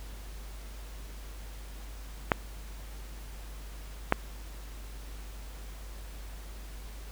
clicks, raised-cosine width 0.5 ms, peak -6 dBFS, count 2, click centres 2.318 / 4.124 s, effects added 50 Hz sine -41 dBFS peak until 7.11 s + pink hiss -51 dBFS RMS until 7.11 s

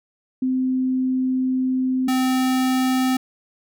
sine / square tone pair in turn, 258.2 / 258.2 Hz, C4 / C4, -23 / -23 cents, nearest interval unison, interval 0 cents, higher neither, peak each -18 dBFS, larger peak neither, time 0.42-2.08 / 2.08-3.17 s, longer first, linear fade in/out 5 ms, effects none

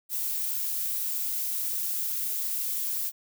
violet noise, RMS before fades -30 dBFS, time 0.09-3.12 s, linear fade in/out 50 ms, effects none

